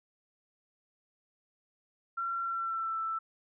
sine tone with pitch glide, 1364 to 1325.9 Hz, F6 to E6, -41 to +10 cents, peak -31 dBFS, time 2.17-3.19 s, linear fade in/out 10 ms, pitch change -49 cents, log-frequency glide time 2.42-2.99 s, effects none

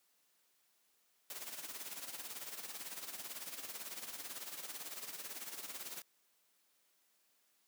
white noise with tremolo, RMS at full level -44 dBFS, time 1.3-6.02 s, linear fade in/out 2 ms, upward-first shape sine, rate 18 Hz, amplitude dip 65%, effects white hiss -75 dBFS RMS until 7.67 s + high-pass 200 Hz 12 dB/octave

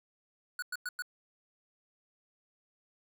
square tone bursts, 1469 Hz, F#6, 13 cents flat, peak -35 dBFS, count 4, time 0.59-1.022 s, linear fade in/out 2 ms, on 33 ms, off 100 ms, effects none

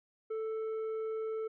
triangle tone with tanh clipping, 440.8 Hz, A4, 3 cents sharp, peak -35 dBFS, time 0.3-1.48 s, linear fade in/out 10 ms, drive 10 dB, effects none

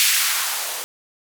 violet noise with band-pass filter sweep, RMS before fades -21 dBFS, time 0-0.84 s, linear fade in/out 0 ms, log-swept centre 2400 to 490 Hz, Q 1.3, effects none

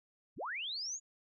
sine linear sweep, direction up, 32.7 to 6910 Hz, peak -37 dBFS, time 0.36-1 s, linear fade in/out 50 ms, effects none

